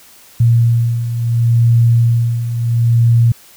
sine beating tone pair, 116.54 / 117.26 Hz, A#2 / A#2, 0 / +11 cents, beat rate 0.72 Hz, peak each -16 / -10 dBFS, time 0.4-3.32 s, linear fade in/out 5 ms, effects white hiss -43 dBFS RMS until 3.56 s

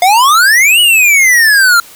square exponential two-way sweep, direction up then down, 698.5 to 2960 to 1359 Hz, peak -5 dBFS, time 0.02-1.8 s, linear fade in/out 2 ms, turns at 0.8 s, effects white hiss -36 dBFS RMS until 1.95 s

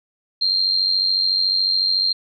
sine tone with amplitude modulation, 4186 Hz, C8, in tune, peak -13 dBFS, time 0.41-2.13 s, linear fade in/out 10 ms, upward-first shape sine, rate 93.9 Hz, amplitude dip 65%, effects none

